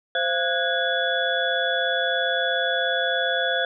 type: tone cluster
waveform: sine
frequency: 521 / 684 / 1469 / 1646 / 3419 Hz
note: C5 / F5 / F#6 / G#6 / G#7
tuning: -7 / -36 / -13 / -16 / +50 cents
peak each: -27 dBFS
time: 0.15-3.65 s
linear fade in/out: 2 ms
effects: none

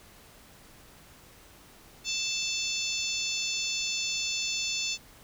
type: harmonic tone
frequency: 882 Hz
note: A5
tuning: 4 cents sharp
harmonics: 3 / 4 / 5 / 6 / 7 / 8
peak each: -34 / -35 / -36 / -37 / -37 / -38 dBFS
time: 2.04-4.98 s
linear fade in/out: 50 ms
effects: pink hiss -54 dBFS RMS until 5.23 s

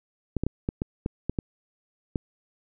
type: clicks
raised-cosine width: 3 ms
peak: -13 dBFS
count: 9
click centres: 0.367 / 0.436 / 0.466 / 0.689 / 0.819 / 1.061 / 1.296 / 1.388 / 2.158 s
effects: none

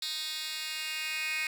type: tone with high-pass filter sweep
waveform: 10% pulse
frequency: 311.6 Hz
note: D#4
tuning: 3 cents sharp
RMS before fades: -35 dBFS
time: 0.02-1.47 s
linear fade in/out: 2 ms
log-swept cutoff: 3600 to 2400 Hz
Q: 6.5
effects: none

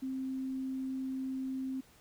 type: tone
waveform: sine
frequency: 263.2 Hz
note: C4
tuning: 10 cents sharp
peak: -34 dBFS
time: 0.02-1.81 s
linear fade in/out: 10 ms
effects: pink hiss -62 dBFS RMS until 2 s

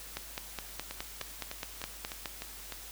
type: two click trains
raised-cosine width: 0.2 ms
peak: -18 / -21 dBFS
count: 11 / 7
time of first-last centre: 0.17-2.258 / 0.91-2.723 s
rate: 4.79 / 3.31 Hz
effects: added 50 Hz sine -52 dBFS peak until 2.91 s + white hiss -47 dBFS RMS until 2.91 s

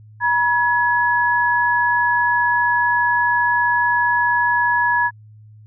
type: tone pair together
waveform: sine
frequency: 963 / 1687.9 Hz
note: B5 / G#6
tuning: -44 / +28 cents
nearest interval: minor seventh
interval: 972 cents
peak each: -17 dBFS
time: 0.2-5.11 s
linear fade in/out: 50 ms
effects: added 107 Hz sine -41 dBFS peak until 5.66 s

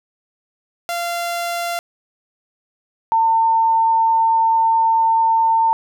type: tone pair in turn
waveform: sawtooth / sine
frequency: 690 / 902.3 Hz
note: F5 / A5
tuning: -21 / +43 cents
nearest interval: perfect fourth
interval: 464 cents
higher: second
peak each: -17 / -12 dBFS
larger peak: second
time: 0.89-1.79 / 3.12-5.73 s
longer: second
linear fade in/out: 0 ms
effects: none

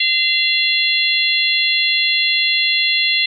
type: harmonic tone with a mistuned harmonic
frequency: 688 Hz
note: F5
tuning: 26 cents flat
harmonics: 3 / 4 / 5 / 6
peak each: -19 / -19 / -19 / -19 dBFS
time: 0-3.26 s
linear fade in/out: 5 ms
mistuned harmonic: 5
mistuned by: -19 cents
effects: none

